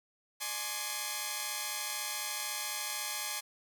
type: tone cluster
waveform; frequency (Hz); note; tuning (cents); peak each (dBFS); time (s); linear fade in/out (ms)
5% pulse; 602 / 836 / 1070 / 1164 / 2068; D5 / G#5 / C6 / D6 / C7; +43 / +11 / +38 / -16 / -21; -35 / -27 / -29 / -31 / -32; 0.4-3.41; 20
effects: none